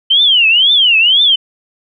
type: tone with vibrato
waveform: sine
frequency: 3032 Hz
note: F#7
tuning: 42 cents sharp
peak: -6 dBFS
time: 0.1-1.36 s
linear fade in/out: 10 ms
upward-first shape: triangle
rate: 2 Hz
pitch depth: 300 cents each way
effects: none